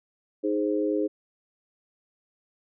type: chord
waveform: sine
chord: Ab major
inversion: second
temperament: equal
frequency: 311.1 / 415.3 / 523.3 Hz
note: Eb4 / Ab4 / C5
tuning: 0 / 0 / 0 cents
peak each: -26 / -27 / -30 dBFS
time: 0.43-1.08 s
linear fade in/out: 20 ms
effects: none